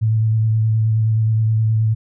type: tone with vibrato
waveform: sine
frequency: 110.4 Hz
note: A2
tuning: 6 cents sharp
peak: -13 dBFS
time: 0.01-1.95 s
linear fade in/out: 20 ms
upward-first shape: square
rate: 9.5 Hz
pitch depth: 16 cents each way
effects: none